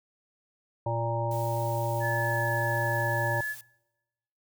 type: harmonic tone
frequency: 116.3 Hz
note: A#2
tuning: 4 cents flat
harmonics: 1 / 3 / 5 / 7 / 8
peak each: -30 / -38 / -32 / -36 / -33 dBFS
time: 0.86-3.41 s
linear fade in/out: 5 ms
type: noise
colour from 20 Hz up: blue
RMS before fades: -45 dBFS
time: 1.31-3.61 s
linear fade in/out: 2 ms
type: tone with pitch glide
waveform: sine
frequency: 1726 to 1715.1 Hz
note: A6 to A6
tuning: -34 to -45 cents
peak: -29 dBFS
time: 2-3.56 s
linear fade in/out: 50 ms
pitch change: -11 cents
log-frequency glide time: 2.12-2.49 s
effects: noise-tail reverb RT60 1.0 s tail -24 dB re dry